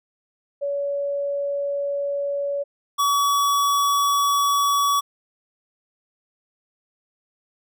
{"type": "tone pair in turn", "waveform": ["sine", "square"], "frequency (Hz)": [566, 1135.2], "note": ["C#5", "C#6"], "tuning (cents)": [36, 41], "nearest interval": "octave", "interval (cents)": 1205, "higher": "second", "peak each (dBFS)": [-22, -18], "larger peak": "second", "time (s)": [[0.61, 2.64], [2.98, 5.01]], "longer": "neither", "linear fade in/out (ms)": 20, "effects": []}